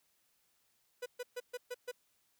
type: tone bursts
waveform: 45% pulse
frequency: 493.9 Hz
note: B4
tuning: in tune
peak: -38 dBFS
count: 6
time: 1.02-1.916 s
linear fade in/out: 10 ms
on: 41 ms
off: 130 ms
effects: white hiss -75 dBFS RMS until 2.39 s